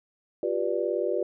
sine chord, G dominant seventh, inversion third, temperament just, 352.8 / 392 / 490 / 588 Hz, F4 / G4 / B4 / D5, +18 / 0 / -14 / +2 cents, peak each -30 dBFS, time 0.43-1.23 s, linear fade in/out 2 ms, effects none

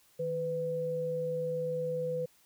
sine tone pair together, 157.49 / 500 Hz, D#3 / B4, +21 / +21 cents, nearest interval octave + minor sixth, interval 2000 cents, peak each -39 / -31 dBFS, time 0.19-2.26 s, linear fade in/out 10 ms, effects white hiss -65 dBFS RMS until 2.45 s

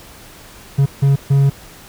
triangle tone bursts at uneven times, 138.59 Hz, C#3, in tune, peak -7 dBFS, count 3, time 0.78-0.86 / 1.02-1.16 / 1.3-1.5 s, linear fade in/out 10 ms, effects pink hiss -40 dBFS RMS until 1.88 s

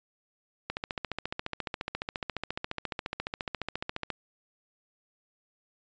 click train, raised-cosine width 0.3 ms, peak -16 dBFS, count 50, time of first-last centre 0.7-4.103 s, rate 14.4 Hz, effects resampled to 16000 Hz

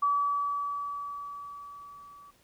sine tone with level ramp, 1146 Hz, D6, 43 cents flat, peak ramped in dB -22 to -49 dBFS, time 0.02-2.31 s, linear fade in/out 10 ms, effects pink hiss -64 dBFS RMS until 2.43 s

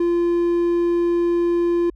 triangle tone, 344.8 Hz, F4, 22 cents flat, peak -14 dBFS, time 0-1.9 s, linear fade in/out 5 ms, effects added 50 Hz sine -43 dBFS peak until 1.95 s

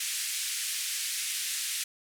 white band-pass noise, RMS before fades -33 dBFS, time 0-1.84 s, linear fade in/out 5 ms, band 1900 to 11000 Hz, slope 24 dB/octave, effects none

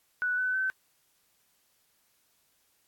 sine tone with pitch steps, 1480 / 1505.9 / 1532.2 Hz, F#6 / F#6 / G6, 0 / +30 / -40 cents, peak -26 dBFS, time 0.22-0.7 s, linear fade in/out 0 ms, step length 160 ms, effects white hiss -70 dBFS RMS until 2.87 s + AAC 64 kbps

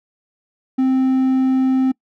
triangle tone, 261.6 Hz, C4, in tune, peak -11 dBFS, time 0.78-1.92 s, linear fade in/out 10 ms, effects noise-tail reverb RT60 0.1 s tail -25 dB re dry

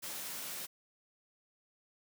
white high-pass noise, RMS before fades -42 dBFS, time 0.02-0.67 s, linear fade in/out 20 ms, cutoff 130 Hz, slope 12 dB/octave, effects none

